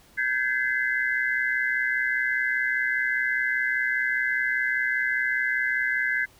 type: tone cluster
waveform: sine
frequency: 1560 / 1685 / 2046 Hz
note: G6 / G#6 / C7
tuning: -9 / +25 / -39 cents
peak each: -27 dBFS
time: 0.17-6.26 s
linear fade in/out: 20 ms
effects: pink hiss -56 dBFS RMS until 6.39 s